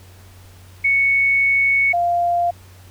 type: tone pair in turn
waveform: sine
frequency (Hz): 2217 / 695.5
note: C#7 / F5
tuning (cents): 0 / -7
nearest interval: octave + minor sixth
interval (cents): 2007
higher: first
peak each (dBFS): -13 / -15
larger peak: first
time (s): 0.84-1.93 / 1.93-2.51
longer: first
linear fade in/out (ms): 10
effects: added 92 Hz sine -42 dBFS peak until 2.9 s + pink hiss -49 dBFS RMS until 2.9 s